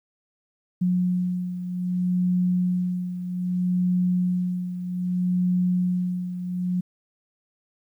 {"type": "beating tone pair", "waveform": "sine", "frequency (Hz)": [180.2, 180.83], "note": ["F#3", "F#3"], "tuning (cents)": [-45, -39], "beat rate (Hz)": 0.63, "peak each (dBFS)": [-22, -28], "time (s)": [0.81, 6.81], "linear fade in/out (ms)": 10, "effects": ["10-bit"]}